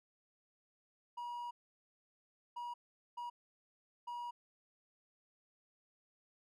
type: tone bursts at uneven times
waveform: triangle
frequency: 960 Hz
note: B5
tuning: 49 cents flat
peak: -39 dBFS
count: 4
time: 1.17-1.51 / 2.56-2.74 / 3.17-3.3 / 4.07-4.31 s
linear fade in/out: 10 ms
effects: none